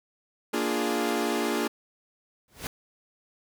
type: chord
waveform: sawtooth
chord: Bb dominant seventh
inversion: none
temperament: equal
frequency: 233.1 / 293.7 / 349.2 / 415.3 Hz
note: Bb3 / D4 / F4 / Ab4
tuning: 0 / 0 / 0 / 0 cents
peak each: -27 dBFS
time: 0.53-1.68 s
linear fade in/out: 10 ms
type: noise with exponential growth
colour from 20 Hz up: pink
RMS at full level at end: -30 dBFS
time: 2.48-2.67 s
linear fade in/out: 1 ms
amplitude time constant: 40 ms
effects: none